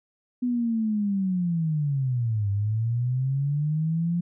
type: linear two-way sweep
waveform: sine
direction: down then up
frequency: 250 to 98.7 to 174.9 Hz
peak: -22 dBFS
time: 0.42-4.21 s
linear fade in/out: 10 ms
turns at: 2.5 s
effects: none